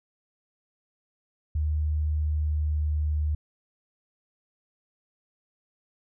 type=tone with pitch glide; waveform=sine; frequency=76.2 to 75.63 Hz; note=D#2 to D#2; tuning=-36 to -49 cents; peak=-23 dBFS; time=1.55-3.35 s; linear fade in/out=5 ms; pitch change=-13 cents; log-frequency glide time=2.15-2.92 s; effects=none